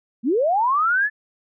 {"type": "linear sweep", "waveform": "sine", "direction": "up", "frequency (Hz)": [205, 1760], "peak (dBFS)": -16, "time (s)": [0.23, 1.1], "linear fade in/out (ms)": 50, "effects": []}